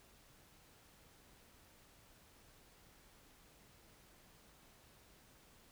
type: silence
effects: pink hiss -65 dBFS RMS until 5.71 s